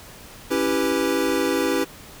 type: chord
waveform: square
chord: C# half-diminished seventh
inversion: none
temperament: equal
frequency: 277.2 / 329.6 / 392 / 493.9 Hz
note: C#4 / E4 / G4 / B4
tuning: 0 / 0 / 0 / 0 cents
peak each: -26 dBFS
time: 0.5-1.85 s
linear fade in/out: 20 ms
effects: pink hiss -43 dBFS RMS until 2.2 s